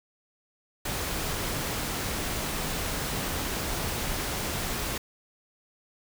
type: noise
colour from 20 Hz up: pink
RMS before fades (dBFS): -31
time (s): 0.85-4.98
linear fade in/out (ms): 5
effects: none